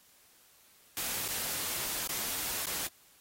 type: noise with dropouts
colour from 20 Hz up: white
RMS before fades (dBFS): -35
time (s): 0.97-2.87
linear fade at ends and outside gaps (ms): 0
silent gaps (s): 1.279-1.286 / 2.074-2.092 / 2.657-2.669
effects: white hiss -62 dBFS RMS until 3.2 s + AAC 48 kbps